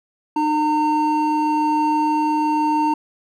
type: tone pair together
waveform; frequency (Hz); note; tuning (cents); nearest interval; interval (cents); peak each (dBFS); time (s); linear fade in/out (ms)
triangle; 304.7 / 913.1; D#4 / A#5; -36 / -36; octave + perfect fifth; 1900; -18 / -16; 0.36-2.94; 5
effects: none